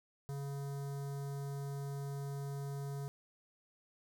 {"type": "tone with notch filter", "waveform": "square", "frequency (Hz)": 140, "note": "C#3", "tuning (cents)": 18, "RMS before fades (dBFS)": -41, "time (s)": [0.29, 3.08], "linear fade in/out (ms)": 0, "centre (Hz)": 2600, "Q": 0.53, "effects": []}